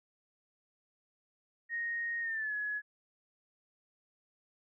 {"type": "tone with pitch glide", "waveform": "sine", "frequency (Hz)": [1864.7, 1690.3], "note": ["A#6", "G#6"], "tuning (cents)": [0, 30], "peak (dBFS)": -33, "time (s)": [1.69, 2.82], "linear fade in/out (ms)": 50, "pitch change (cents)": -170, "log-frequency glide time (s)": [2.21, 2.54], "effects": []}